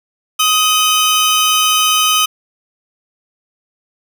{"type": "tone pair together", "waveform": "sawtooth", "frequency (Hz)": [1253, 3041], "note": ["D#6", "F#7"], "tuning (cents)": [12, 47], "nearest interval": "octave + minor third", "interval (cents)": 1535, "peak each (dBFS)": -10, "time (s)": [0.39, 2.26], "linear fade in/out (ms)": 10, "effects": []}